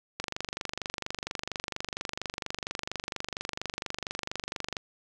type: click train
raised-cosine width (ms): 0.2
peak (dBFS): -15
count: 112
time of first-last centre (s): 0.2-4.768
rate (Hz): 24.3
effects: none